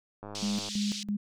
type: click train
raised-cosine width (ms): 1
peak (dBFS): -28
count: 48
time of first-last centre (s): 0.23-0.686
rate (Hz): 103
type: band-pass noise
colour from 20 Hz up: pink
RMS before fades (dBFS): -38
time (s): 0.35-1.03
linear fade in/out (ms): 0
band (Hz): 3200 to 6400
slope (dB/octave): 24
type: tone with tremolo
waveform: sine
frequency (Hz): 205.4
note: G#3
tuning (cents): -19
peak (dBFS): -27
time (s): 0.42-1.17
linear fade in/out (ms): 10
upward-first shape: square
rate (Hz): 3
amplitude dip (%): 80
effects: none